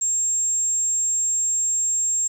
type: tone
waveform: sine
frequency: 7500 Hz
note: A#8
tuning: 10 cents sharp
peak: -19 dBFS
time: 0.01-2.28 s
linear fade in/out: 10 ms
effects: 8-bit